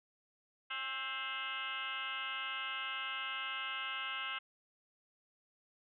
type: tone with frequency modulation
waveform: sine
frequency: 2096 Hz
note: C7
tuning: 2 cents sharp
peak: -37 dBFS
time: 0.7-4.39 s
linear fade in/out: 10 ms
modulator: 257 Hz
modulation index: 3.9
effects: none